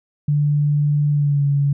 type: tone with pitch glide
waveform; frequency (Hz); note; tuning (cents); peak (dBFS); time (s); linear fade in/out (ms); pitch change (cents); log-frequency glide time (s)
sine; 146.83 to 141.75; D3 to C#3; 0 to +39; -14; 0.28-1.73; 5; -61; 1.11-1.44
effects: none